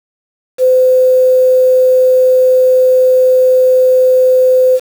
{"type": "tone with quantisation", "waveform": "sine", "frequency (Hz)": 512, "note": "C5", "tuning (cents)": -38, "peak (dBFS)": -5, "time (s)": [0.58, 4.8], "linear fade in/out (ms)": 50, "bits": 5, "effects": []}